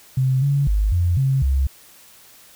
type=tone with pitch steps; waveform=sine; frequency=130.9 / 140.9 / 51.4 / 87.4 / 134.3 / 67.3 Hz; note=C3 / C#3 / G#1 / F2 / C3 / C2; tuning=+1 / +29 / -17 / +2 / +46 / +49 cents; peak=-15 dBFS; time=0.17-1.67 s; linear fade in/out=5 ms; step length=250 ms; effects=white hiss -48 dBFS RMS until 2.55 s